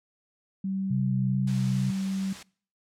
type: tone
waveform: sine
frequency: 192.5 Hz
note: G3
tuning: 31 cents flat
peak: -27 dBFS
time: 0.64-2.33 s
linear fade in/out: 5 ms
type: tone with vibrato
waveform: sine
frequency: 130.4 Hz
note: C3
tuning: 5 cents flat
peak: -25 dBFS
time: 0.9-1.91 s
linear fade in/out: 10 ms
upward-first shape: square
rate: 2.4 Hz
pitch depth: 20 cents each way
type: noise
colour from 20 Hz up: white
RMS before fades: -42 dBFS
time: 1.47-2.43 s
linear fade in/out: 5 ms
effects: noise-tail reverb RT60 0.5 s tail -24 dB re dry + low-pass 7000 Hz 12 dB/octave